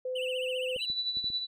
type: tone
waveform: sine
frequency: 510 Hz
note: C5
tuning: 44 cents flat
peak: -31 dBFS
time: 0.05-0.77 s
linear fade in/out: 5 ms
type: tone with vibrato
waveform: triangle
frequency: 2829 Hz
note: F7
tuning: 22 cents sharp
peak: -33 dBFS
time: 0.15-0.86 s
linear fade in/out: 10 ms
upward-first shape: triangle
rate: 15 Hz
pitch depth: 160 cents each way
type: clicks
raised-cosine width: 3 ms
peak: -36 dBFS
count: 5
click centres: 0.762 / 0.901 / 1.171 / 1.243 / 1.302 s
type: tone with tremolo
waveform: sine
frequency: 3962 Hz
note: B7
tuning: 5 cents sharp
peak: -27 dBFS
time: 0.79-1.47 s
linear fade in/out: 50 ms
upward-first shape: sine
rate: 11 Hz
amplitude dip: 60%
effects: none